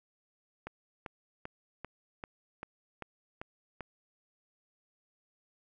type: click train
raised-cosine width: 0.5 ms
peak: -25 dBFS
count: 9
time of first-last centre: 0.67-3.807 s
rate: 2.55 Hz
effects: none